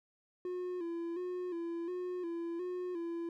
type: tone with vibrato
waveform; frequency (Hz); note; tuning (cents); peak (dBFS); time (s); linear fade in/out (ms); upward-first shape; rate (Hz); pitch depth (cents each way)
triangle; 349.2; F4; 0; -34; 0.45-3.29; 2; square; 1.4; 59
effects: none